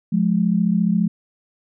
sine tone pair together, 177.56 / 212.1 Hz, F3 / G#3, +29 / +37 cents, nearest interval minor third, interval 308 cents, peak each -18 dBFS, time 0.12-1.08 s, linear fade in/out 10 ms, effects none

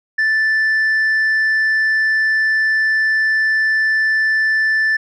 sine tone, 1760 Hz, A6, in tune, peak -10 dBFS, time 0.18-4.97 s, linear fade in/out 10 ms, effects tanh soft clip ceiling -12 dBFS

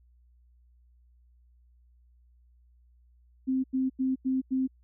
sine tone bursts, 261.6 Hz, C4, in tune, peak -24 dBFS, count 5, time 3.47-4.676 s, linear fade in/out 20 ms, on 170 ms, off 89 ms, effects added 60 Hz sine -58 dBFS peak until 4.83 s

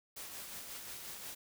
white noise with tremolo, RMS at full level -45 dBFS, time 0.16-1.35 s, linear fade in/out 10 ms, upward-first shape sine, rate 5.6 Hz, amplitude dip 35%, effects none

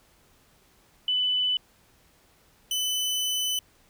sine / sawtooth tone pair in turn, 2995 / 3010 Hz, F#7 / F#7, +20 / +29 cents, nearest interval unison, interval 9 cents, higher second, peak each -22 dBFS, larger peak neither, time 1.08-1.57 / 2.71-3.59 s, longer second, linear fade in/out 2 ms, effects pink hiss -61 dBFS RMS until 3.89 s

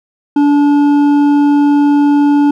sine tone with hard clipping, 289 Hz, D4, 28 cents flat, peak -8 dBFS, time 0.36-2.51 s, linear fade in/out 5 ms, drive 7 dB, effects none

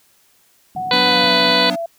pink band-pass noise, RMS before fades -38 dBFS, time 0.75-1.53 s, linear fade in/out 0 ms, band 120 to 240 Hz, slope 24 dB/octave
sine tone with pitch glide, 740 to 670.8 Hz, F#5 to E5, 0 to +30 cents, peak -21 dBFS, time 0.76-1.86 s, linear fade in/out 5 ms, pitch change -170 cents, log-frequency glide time 1.04-1.33 s
harmonic tone, 496.4 Hz, B4, 9 cents sharp, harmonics 1 / 2 / 3 / 4 / 5 / 6 / 7 / 8 / 9, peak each -21 / -20 / -23 / -23 / -24 / -25 / -21 / -20 / -20 dBFS, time 0.91-1.7 s, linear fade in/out 2 ms
square chord, B minor, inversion second, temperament equal, 185 / 246.9 / 293.7 Hz, F#3 / B3 / D4, 0 / 0 / 0 cents, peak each -27 dBFS, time 0.92-1.76 s, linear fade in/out 10 ms
effects white hiss -56 dBFS RMS until 1.98 s

